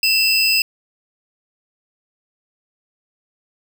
square tone pair together, 2680 / 5008 Hz, E7 / D#8, +28 / +10 cents, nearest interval major seventh, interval 1082 cents, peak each -17 dBFS, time 0.03-0.62 s, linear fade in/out 2 ms, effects none

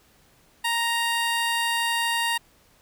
15% pulse tone, 932.3 Hz, A#5, in tune, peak -16 dBFS, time 0.64-2.38 s, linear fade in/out 10 ms, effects pink hiss -59 dBFS RMS until 2.81 s

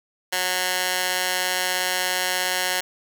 15% pulse tone with high-pass filter, 183.1 Hz, F#3, 18 cents flat, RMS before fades -24 dBFS, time 0.32-2.81 s, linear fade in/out 10 ms, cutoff 1200 Hz, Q 0.57, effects none

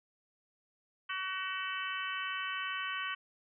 harmonic tone, 377.5 Hz, F#4, 35 cents sharp, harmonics 3 / 4 / 5 / 6 / 7 / 8, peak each -40 / -40 / -43 / -46 / -43 / -42 dBFS, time 1.09-3.15 s, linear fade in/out 10 ms, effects none

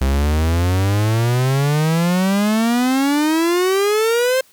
45% pulse exponential sweep, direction up, 65.41 to 530 Hz, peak -14 dBFS, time 0.01-4.41 s, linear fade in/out 5 ms, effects white hiss -52 dBFS RMS until 4.52 s

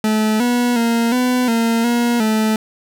40% pulse tone with pitch steps, 216.3 / 243.2 / 232 / 250.3 / 229.3 / 238.3 / 217.9 Hz, A3 / B3 / A#3 / B3 / A#3 / A#3 / A3, -29 / -26 / -8 / +23 / -28 / +38 / -17 cents, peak -13 dBFS, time 0.04-2.56 s, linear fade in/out 2 ms, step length 360 ms, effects none

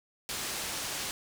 white low-pass noise, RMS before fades -36 dBFS, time 0.29-1.11 s, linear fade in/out 0 ms, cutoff 8500 Hz, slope 12 dB/octave, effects none

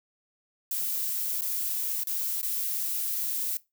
violet noise with dropouts, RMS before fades -30 dBFS, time 0.71-3.57 s, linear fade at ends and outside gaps 1 ms, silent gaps 1.41-1.419 / 2.035-2.071 / 2.414-2.429 s, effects noise-tail reverb RT60 0.2 s tail -19 dB re dry

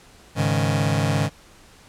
sawtooth chord, Ab suspended fourth, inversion none, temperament just, 103.83 / 138.43 / 155.74 Hz, Ab2 / Db3 / Eb3, 0 / -2 / +2 cents, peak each -19 dBFS, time 0.35-1.3 s, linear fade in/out 50 ms, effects pink hiss -50 dBFS RMS until 1.88 s + low-pass 10000 Hz 12 dB/octave

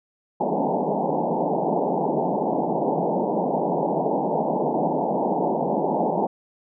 white band-pass noise, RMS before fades -23 dBFS, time 0.4-6.27 s, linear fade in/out 5 ms, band 150 to 910 Hz, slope 96 dB/octave, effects none

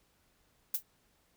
violet noise with exponential decay, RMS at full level -26 dBFS, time 0.74-0.83 s, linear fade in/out 5 ms, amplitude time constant 19 ms, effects pink hiss -71 dBFS RMS until 1.36 s

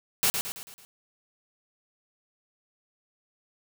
white noise with echo, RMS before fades -23 dBFS, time 0.23-0.3 s, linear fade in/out 0 ms, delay 110 ms, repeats 5, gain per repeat -6 dB, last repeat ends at 0.85 s, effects none

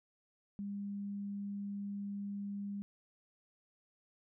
sine tone, 201.3 Hz, G3, 46 cents sharp, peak -38 dBFS, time 0.59-2.82 s, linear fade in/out 0 ms, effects none

